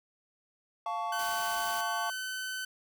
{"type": "chord", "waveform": "triangle", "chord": "F augmented", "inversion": "none", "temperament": "equal with one note detuned", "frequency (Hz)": [698.5, 880, 1122.3], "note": ["F5", "A5", "C#6"], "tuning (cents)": [0, 0, 21], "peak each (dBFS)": -34, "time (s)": [0.86, 2.1], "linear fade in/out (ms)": 2}
{"type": "tone", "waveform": "sawtooth", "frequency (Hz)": 1520, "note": "F#6", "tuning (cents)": 46, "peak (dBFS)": -31, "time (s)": [1.12, 2.65], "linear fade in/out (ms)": 5}
{"type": "noise", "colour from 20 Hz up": "white", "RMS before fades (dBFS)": -42, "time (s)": [1.19, 1.81], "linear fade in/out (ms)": 2}
{"effects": []}